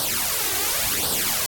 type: noise with flanger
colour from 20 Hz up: white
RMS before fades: -23 dBFS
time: 0-1.46 s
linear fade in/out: 0 ms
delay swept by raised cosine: 0.21 to 2.61 ms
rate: 0.92 Hz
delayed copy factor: +0.7
effects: AAC 64 kbps